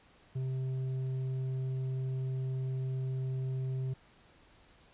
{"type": "tone with tanh clipping", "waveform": "sine", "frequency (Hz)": 130.81, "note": "C3", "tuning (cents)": 0, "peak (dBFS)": -33, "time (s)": [0.35, 3.94], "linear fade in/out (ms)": 10, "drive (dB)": 6, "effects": ["pink hiss -62 dBFS RMS until 4.93 s", "resampled to 8000 Hz"]}